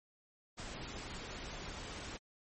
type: noise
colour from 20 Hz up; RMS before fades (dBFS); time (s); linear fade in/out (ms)
pink; -45; 0.57-2.18; 20
effects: MP3 32 kbps